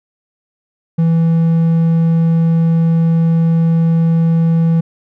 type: tone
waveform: triangle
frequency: 164.9 Hz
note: E3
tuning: 1 cent sharp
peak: -7 dBFS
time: 0.98-4.81 s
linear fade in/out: 10 ms
effects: none